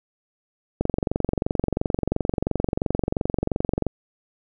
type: click train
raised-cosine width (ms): 2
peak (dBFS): -8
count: 71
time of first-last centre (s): 0.81-3.867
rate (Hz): 22.9
effects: none